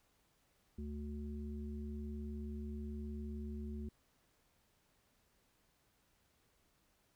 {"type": "harmonic tone", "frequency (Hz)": 73.42, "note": "D2", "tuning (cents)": 0, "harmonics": [1, 3, 5], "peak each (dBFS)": [-43, -45, -53], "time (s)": [0.78, 3.89], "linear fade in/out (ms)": 5, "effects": ["pink hiss -75 dBFS RMS until 7.15 s"]}